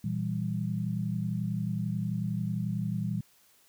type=chord; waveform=sine; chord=E diminished; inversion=second; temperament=equal with one note detuned; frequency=117.62 / 164.81 / 196 Hz; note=Bb2 / E3 / G3; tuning=+16 / 0 / 0 cents; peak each=-33 dBFS; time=0.04-3.21 s; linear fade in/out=5 ms; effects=white hiss -63 dBFS RMS until 3.68 s